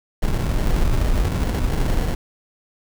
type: noise with sample-and-hold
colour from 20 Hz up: brown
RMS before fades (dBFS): -19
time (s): 0.22-2.15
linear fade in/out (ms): 5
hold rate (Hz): 1225
effects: none